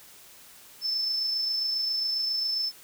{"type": "tone with amplitude modulation", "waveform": "sine", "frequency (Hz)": 5274, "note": "E8", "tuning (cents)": 0, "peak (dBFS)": -24, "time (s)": [0.81, 2.72], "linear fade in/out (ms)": 50, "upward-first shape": "sine", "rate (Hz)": 27.4, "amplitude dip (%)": 30, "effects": ["white hiss -51 dBFS RMS until 2.83 s"]}